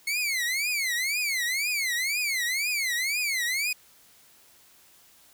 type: tone with vibrato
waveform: sawtooth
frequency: 2166 Hz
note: C#7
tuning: 41 cents flat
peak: -22 dBFS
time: 0.07-3.73 s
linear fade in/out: 5 ms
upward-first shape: triangle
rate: 2 Hz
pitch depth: 270 cents each way
effects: white hiss -57 dBFS RMS until 5.33 s